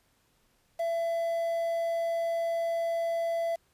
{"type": "tone with quantisation", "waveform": "triangle", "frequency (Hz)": 670, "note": "E5", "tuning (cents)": 28, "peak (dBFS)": -25, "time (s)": [0.79, 3.56], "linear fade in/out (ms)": 10, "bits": 8, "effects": ["pink hiss -69 dBFS RMS until 3.73 s", "resampled to 32000 Hz"]}